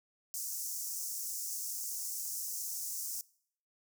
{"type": "high-pass noise", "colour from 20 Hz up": "pink", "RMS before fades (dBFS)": -39, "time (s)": [0.34, 3.21], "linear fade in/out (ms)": 0, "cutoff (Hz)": 5600, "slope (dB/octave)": 48, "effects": ["noise-tail reverb RT60 0.6 s tail -22 dB re dry"]}